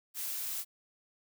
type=noise; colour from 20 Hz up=blue; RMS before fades=-37 dBFS; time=0.14-0.65 s; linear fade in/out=50 ms; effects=none